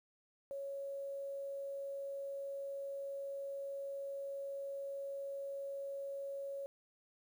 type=tone with quantisation; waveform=sine; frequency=554.4 Hz; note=C#5; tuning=in tune; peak=-40 dBFS; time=0.51-6.66 s; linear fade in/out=0 ms; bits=11; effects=none